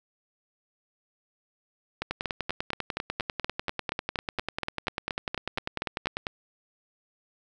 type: two click trains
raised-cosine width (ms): 0.3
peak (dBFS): -13 / -13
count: 43 / 18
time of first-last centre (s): 2.11-6.268 / 2.02-6.058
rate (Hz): 10.1 / 4.21
effects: none